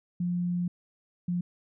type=tone bursts at uneven times; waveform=sine; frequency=176.3 Hz; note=F3; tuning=17 cents sharp; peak=-26 dBFS; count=2; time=0.2-0.68 / 1.28-1.41 s; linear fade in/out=5 ms; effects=none